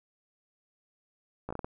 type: slowing click train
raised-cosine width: 1 ms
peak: -22 dBFS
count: 6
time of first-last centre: 1.49-1.645 s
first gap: 15 ms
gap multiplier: 1.37
effects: none